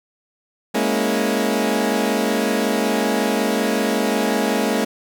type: chord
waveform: 20% pulse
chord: A# half-diminished seventh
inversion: third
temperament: equal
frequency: 207.7 / 233.1 / 277.2 / 329.6 Hz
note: G#3 / A#3 / C#4 / E4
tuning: 0 / 0 / 0 / 0 cents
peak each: -17 / -17 / -19 / -23 dBFS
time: 0.74-4.85 s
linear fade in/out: 10 ms
effects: none